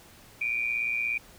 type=tone pair together; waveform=sine; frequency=2333 / 2450 Hz; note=D7 / D#7; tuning=-12 / -27 cents; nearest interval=minor second; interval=85 cents; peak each=-29 / -29 dBFS; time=0.41-1.18 s; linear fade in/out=5 ms; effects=pink hiss -53 dBFS RMS until 1.38 s